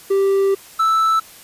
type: tone pair in turn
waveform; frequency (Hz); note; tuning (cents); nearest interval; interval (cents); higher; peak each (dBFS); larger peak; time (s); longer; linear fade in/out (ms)
triangle; 391.6 / 1317.2; G4 / E6; -2 / -2; octave + major sixth; 2100; second; -11; neither; 0.1-0.55 / 0.79-1.2; first; 10
effects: white hiss -42 dBFS RMS until 1.43 s + resampled to 32000 Hz